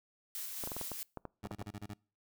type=noise with tremolo; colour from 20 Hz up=blue; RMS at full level=-41 dBFS; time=0.35-1.03 s; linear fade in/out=0 ms; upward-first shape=square; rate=4.7 Hz; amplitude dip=25%
type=clicks; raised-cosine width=1 ms; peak=-27 dBFS; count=11; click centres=0.638 / 0.674 / 0.718 / 0.766 / 0.813 / 0.917 / 1.173 / 1.253 / 1.455 / 1.512 / 1.616 s
type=tone bursts; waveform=20% pulse; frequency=103.1 Hz; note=G#2; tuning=12 cents flat; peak=-37 dBFS; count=7; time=1.43-1.938 s; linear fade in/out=5 ms; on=46 ms; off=31 ms
effects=noise-tail reverb RT60 0.4 s tail -26 dB re dry